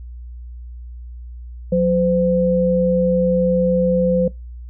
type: tone pair together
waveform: sine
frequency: 181.3 / 512.4 Hz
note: F#3 / C5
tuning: -35 / -36 cents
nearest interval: octave + tritone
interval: 1799 cents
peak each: -16 dBFS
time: 1.72-4.28 s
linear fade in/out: 5 ms
effects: noise-tail reverb RT60 0.2 s tail -22 dB re dry + added 60 Hz sine -31 dBFS peak until 4.69 s